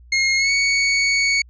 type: tone with pitch glide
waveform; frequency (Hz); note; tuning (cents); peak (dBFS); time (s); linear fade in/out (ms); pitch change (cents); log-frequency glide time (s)
sawtooth; 2147 to 2229; C7 to C#7; +44 to +9; -12; 0.12-1.42; 5; +65; 0.37-0.51
effects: added 60 Hz sine -43 dBFS peak until 1.49 s + resampled to 16000 Hz